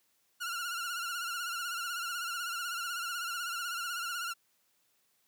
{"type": "tone with vibrato", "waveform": "sawtooth", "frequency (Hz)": 1403, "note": "F6", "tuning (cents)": 8, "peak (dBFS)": -31, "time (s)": [0.4, 4.34], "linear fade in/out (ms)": 20, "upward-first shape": "sine", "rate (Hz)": 16, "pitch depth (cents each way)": 67, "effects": ["white hiss -73 dBFS RMS until 5.27 s", "high-pass 100 Hz 12 dB/octave"]}